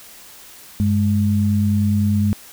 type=tone pair together; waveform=sine; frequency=98.02 / 207.7 Hz; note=G2 / G#3; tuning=0 / 0 cents; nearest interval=octave + minor second; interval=1300 cents; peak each=-17 dBFS; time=0.8-2.33 s; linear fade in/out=0 ms; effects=white hiss -42 dBFS RMS until 2.52 s